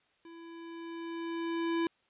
square tone with level ramp, 333.7 Hz, E4, 21 cents sharp, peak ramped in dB -49 to -28 dBFS, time 0.25-1.87 s, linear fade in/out 2 ms, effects white hiss -71 dBFS RMS until 2.09 s + resampled to 8000 Hz

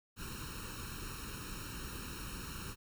pink noise with comb filter, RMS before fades -44 dBFS, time 0.16-2.76 s, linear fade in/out 50 ms, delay 0.73 ms, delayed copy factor +0.95, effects none

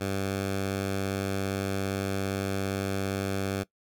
10% pulse tone, 97.5 Hz, G2, 9 cents flat, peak -20 dBFS, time 0-3.64 s, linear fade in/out 20 ms, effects noise-tail reverb RT60 0.1 s tail -19 dB re dry

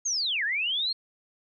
sine linear two-way sweep, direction down then up, 6645 to 1600 to 4320 Hz, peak -25 dBFS, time 0.05-0.93 s, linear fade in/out 10 ms, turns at 0.44 s, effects none

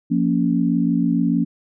sine chord, Bb minor, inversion second, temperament just, 174.81 / 233.1 / 279.7 Hz, F3 / Bb3 / Db4, +2 / 0 / +16 cents, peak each -20 dBFS, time 0.1-1.45 s, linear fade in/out 20 ms, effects none

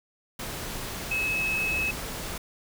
sine tone in noise, 2581 Hz, E7, 37 cents flat, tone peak -25 dBFS, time 1.11-1.91 s, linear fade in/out 5 ms, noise pink, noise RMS -35 dBFS, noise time 0.39-2.38 s, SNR +7 dB, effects none

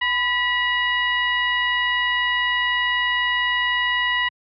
sine tone with frequency modulation, 1946 Hz, B6, 26 cents flat, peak -18 dBFS, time 0.01-4.29 s, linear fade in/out 10 ms, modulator 945 Hz, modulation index 1, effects high-pass 100 Hz 12 dB/octave

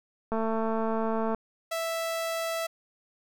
click train, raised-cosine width 1 ms, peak -17 dBFS, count 230, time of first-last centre 0.32-1.347 s, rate 223 Hz
sawtooth tone, 659.3 Hz, E5, in tune, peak -25 dBFS, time 1.71-2.67 s, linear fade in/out 10 ms
effects none

